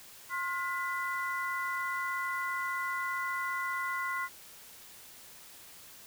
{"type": "tone cluster", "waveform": "sine", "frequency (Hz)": [1063, 1426, 1998], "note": ["C6", "F6", "B6"], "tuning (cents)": [27, 36, 20], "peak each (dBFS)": [-35, -37, -36], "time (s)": [0.29, 4.29], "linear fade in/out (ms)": 50, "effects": ["white hiss -52 dBFS RMS until 6.06 s"]}